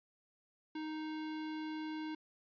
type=tone; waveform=square; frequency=311.1 Hz; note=D#4; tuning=in tune; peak=-40 dBFS; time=0.75-2.15 s; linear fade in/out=5 ms; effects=resampled to 11025 Hz